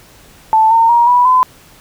sine tone with pitch steps, 880 / 912.1 / 945.3 / 979.8 / 1015.5 Hz, A5 / A#5 / A#5 / B5 / B5, 0 / -38 / +24 / -14 / +48 cents, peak -6 dBFS, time 0.53-1.43 s, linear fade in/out 0 ms, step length 180 ms, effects pink hiss -43 dBFS RMS until 1.8 s

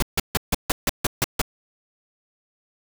pink noise bursts, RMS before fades -20 dBFS, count 9, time 0-1.416 s, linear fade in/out 2 ms, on 24 ms, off 150 ms, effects none

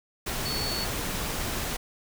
sine tone in noise, 4435 Hz, C#8, in tune, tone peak -31 dBFS, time 0.45-0.85 s, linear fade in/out 10 ms, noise pink, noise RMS -31 dBFS, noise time 0.26-1.77 s, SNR -3 dB, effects none

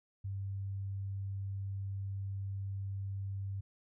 sine tone, 98 Hz, G2, in tune, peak -36 dBFS, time 0.24-3.61 s, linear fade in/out 10 ms, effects none

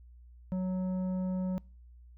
triangle tone with tanh clipping, 185 Hz, F#3, in tune, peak -31 dBFS, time 0.52-1.58 s, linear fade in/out 0 ms, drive 13 dB, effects noise-tail reverb RT60 0.4 s tail -26 dB re dry + added 60 Hz sine -51 dBFS peak until 2.17 s

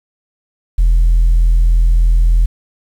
sine tone, 41.67 Hz, E1, 19 cents sharp, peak -5 dBFS, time 0.78-2.46 s, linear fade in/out 10 ms, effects tanh soft clip ceiling -5 dBFS + 7-bit

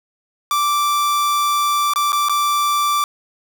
45% pulse tone with dropouts, 1170 Hz, D6, 7 cents flat, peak -15 dBFS, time 0.51-3.04 s, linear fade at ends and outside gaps 1 ms, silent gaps 1.936-1.959 / 2.121-2.129 / 2.286-2.295 s, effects none

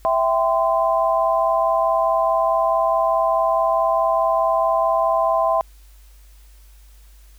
sine chord, C major, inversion first, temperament equal with one note detuned, 659.3 / 784 / 1030.3 Hz, E5 / G5 / C6, 0 / 0 / -27 cents, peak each -18 / -23 / -20 dBFS, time 0.05-5.61 s, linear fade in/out 0 ms, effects added 50 Hz sine -44 dBFS peak until 7.38 s + white hiss -56 dBFS RMS until 7.38 s

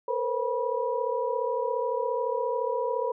sine tone cluster, 454.3 / 488.6 / 526 / 973 Hz, A#4 / B4 / C5 / B5, -45 / -19 / +9 / -26 cents, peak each -31 dBFS, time 0.08-3.12 s, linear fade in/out 5 ms, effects none

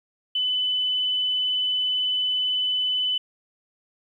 sine tone, 3006 Hz, F#7, 27 cents sharp, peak -21 dBFS, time 0.35-3.18 s, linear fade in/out 5 ms, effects 10-bit

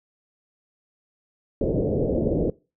white low-pass noise, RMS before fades -23 dBFS, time 1.61-2.5 s, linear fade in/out 2 ms, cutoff 550 Hz, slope 48 dB/octave, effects noise-tail reverb RT60 0.3 s tail -22 dB re dry

